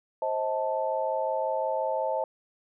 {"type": "chord", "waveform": "sine", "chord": "A diminished", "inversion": "first", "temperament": "just", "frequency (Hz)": [528, 633.6, 880], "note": ["C5", "Eb5", "A5"], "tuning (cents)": [16, 31, 0], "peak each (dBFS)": -30, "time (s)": [0.22, 2.24], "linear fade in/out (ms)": 2, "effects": []}